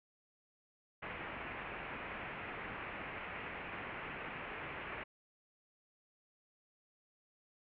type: low-pass noise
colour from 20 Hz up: white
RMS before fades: -45 dBFS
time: 1.02-5.04 s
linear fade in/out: 10 ms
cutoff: 2600 Hz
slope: 48 dB/octave
effects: none